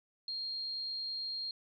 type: tone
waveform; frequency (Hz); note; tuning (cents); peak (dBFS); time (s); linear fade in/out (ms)
sine; 4223; C8; +15; -36; 0.28-1.51; 2
effects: none